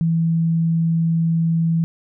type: tone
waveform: sine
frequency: 164.81 Hz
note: E3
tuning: in tune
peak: -15 dBFS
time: 0.01-1.84 s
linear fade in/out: 0 ms
effects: none